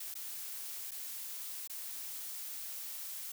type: noise with dropouts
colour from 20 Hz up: blue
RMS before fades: -43 dBFS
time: 0-3.32 s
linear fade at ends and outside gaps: 5 ms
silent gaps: 0.142-0.152 / 0.91-0.916 / 1.675-1.696 s
effects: none